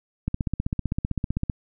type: click train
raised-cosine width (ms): 5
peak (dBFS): -12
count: 20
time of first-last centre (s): 0.28-1.498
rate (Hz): 15.6
effects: none